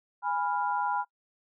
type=chord; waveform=sine; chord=F diminished; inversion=first; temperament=equal with one note detuned; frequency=824.4 / 987.8 / 1396.9 Hz; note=Ab5 / Cb6 / F6; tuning=-13 / 0 / 0 cents; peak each=-30 / -30 / -35 dBFS; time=0.22-1.05 s; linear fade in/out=50 ms; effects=noise-tail reverb RT60 0.1 s tail -22 dB re dry